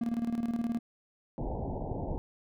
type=tone with tremolo; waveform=triangle; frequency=233.1 Hz; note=A#3; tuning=in tune; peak=-25 dBFS; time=0.01-0.79 s; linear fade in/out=5 ms; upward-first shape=square; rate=19 Hz; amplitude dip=65%
type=low-pass noise; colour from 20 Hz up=pink; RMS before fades=-35 dBFS; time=1.38-2.18 s; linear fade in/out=0 ms; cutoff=900 Hz; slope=96 dB/octave
effects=none